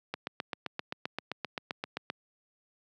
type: click train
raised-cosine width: 0.3 ms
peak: -17 dBFS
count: 16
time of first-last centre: 0.14-2.101 s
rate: 7.65 Hz
effects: high-pass 150 Hz 12 dB/octave